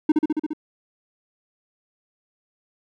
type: tone with echo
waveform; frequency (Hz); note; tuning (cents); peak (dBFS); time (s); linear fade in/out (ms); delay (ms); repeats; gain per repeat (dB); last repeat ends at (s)
triangle; 306.9; D#4; -24; -10; 0.09-0.12; 5; 69; 6; -2; 0.534
effects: none